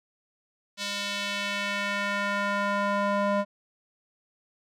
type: tone with band-pass filter sweep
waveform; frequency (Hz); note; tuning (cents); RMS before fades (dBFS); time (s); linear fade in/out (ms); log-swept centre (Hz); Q
square; 202.2; G#3; -46; -28; 0.77-3.45; 50; 4200 to 740; 1.3
effects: none